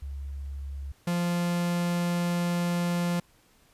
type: tone pair in turn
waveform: sine / 45% pulse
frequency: 69.5 / 174.02 Hz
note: C#2 / F3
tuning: +5 / -6 cents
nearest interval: octave + major third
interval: 1589 cents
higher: second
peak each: -33 / -25 dBFS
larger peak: second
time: 0.02-0.92 / 1.07-3.2 s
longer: second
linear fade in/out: 5 ms
effects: pink hiss -62 dBFS RMS until 3.73 s + resampled to 32000 Hz